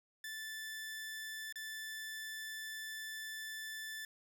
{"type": "tone with dropouts", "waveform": "sawtooth", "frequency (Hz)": 1756, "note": "A6", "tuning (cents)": -4, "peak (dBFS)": -39, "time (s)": [0.24, 4.05], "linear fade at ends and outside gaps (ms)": 2, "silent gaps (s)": [1.525, 1.557], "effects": []}